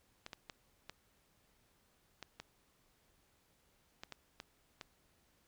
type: clicks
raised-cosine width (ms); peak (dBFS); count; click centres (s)
0.2; -28; 10; 0.264 / 0.332 / 0.498 / 0.896 / 2.227 / 2.4 / 4.035 / 4.123 / 4.401 / 4.812
effects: pink hiss -73 dBFS RMS until 5.47 s